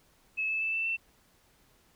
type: tone with pitch steps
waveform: sine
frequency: 2593 / 2616 / 2638 / 2661 / 2684 Hz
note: E7 / E7 / E7 / E7 / E7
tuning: -29 / -14 / +1 / +16 / +31 cents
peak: -28 dBFS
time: 0.37-0.97 s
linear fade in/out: 20 ms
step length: 120 ms
effects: pink hiss -65 dBFS RMS until 1.95 s